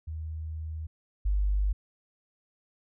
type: tone pair in turn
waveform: sine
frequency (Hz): 79 / 49.77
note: D#2 / G1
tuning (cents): +27 / +27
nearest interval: minor sixth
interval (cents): 800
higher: first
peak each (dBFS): -33 / -23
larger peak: second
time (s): 0.07-0.87 / 1.25-1.73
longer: first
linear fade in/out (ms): 10
effects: none